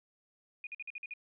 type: tone bursts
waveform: sine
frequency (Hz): 2457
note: D#7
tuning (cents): -22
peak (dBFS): -39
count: 7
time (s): 0.64-1.137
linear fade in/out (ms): 2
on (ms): 29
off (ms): 49
effects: none